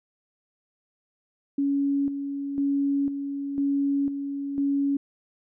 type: tone with tremolo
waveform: sine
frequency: 280 Hz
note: C#4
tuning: 18 cents sharp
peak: -21 dBFS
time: 1.58-4.97 s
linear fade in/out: 5 ms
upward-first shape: square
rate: 1 Hz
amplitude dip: 55%
effects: none